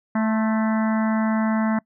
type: harmonic tone with a mistuned harmonic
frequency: 220 Hz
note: A3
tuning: in tune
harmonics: 1 / 3 / 4 / 5 / 6 / 7 / 8 / 9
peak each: -19 / -29 / -31 / -33 / -35 / -36 / -37 / -38 dBFS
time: 0.15-1.79 s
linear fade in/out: 5 ms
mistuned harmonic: 5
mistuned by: -40 cents
effects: noise-tail reverb RT60 0.1 s tail -24 dB re dry